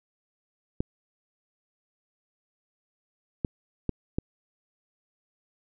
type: clicks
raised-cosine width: 3 ms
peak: -13 dBFS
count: 4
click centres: 0.805 / 3.448 / 3.893 / 4.185 s
effects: none